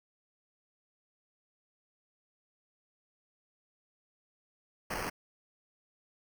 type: noise with sample-and-hold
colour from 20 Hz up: blue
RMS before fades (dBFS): -36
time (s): 4.9-5.1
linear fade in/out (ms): 10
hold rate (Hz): 3675
effects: none